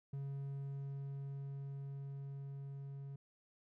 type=tone with level ramp; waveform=triangle; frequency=138.59 Hz; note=C#3; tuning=in tune; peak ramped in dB=-38 to -43 dBFS; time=0.13-3.16 s; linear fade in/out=5 ms; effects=none